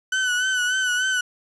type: tone with vibrato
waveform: 35% pulse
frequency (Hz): 1500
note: F#6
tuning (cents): +23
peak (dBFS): -18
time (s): 0.12-1.21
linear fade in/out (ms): 5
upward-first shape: sine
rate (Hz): 3.4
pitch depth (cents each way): 44
effects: resampled to 22050 Hz + 8-bit